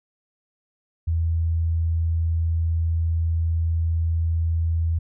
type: tone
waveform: sine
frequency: 82.41 Hz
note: E2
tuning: in tune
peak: -19 dBFS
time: 1.07-4.99 s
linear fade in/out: 10 ms
effects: none